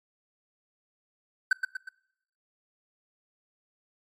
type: tone with echo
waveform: triangle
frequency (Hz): 1533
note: G6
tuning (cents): -39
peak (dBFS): -16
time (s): 1.51-1.53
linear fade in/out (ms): 5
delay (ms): 120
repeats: 3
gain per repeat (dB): -6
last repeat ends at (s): 1.89
effects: noise-tail reverb RT60 0.8 s tail -23 dB re dry + MP3 64 kbps